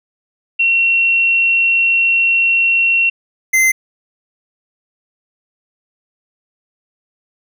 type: tone pair in turn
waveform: sine / square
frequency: 2727 / 2071 Hz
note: F7 / C7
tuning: -42 / -18 cents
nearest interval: perfect fourth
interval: 476 cents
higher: first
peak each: -10 dBFS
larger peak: neither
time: 0.59-3.1 / 3.53-3.72 s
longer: first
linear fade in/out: 10 ms
effects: none